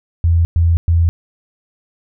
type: tone bursts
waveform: sine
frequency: 84 Hz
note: E2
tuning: 33 cents sharp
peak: -9 dBFS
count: 3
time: 0.24-1.09 s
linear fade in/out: 0 ms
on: 210 ms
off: 110 ms
effects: none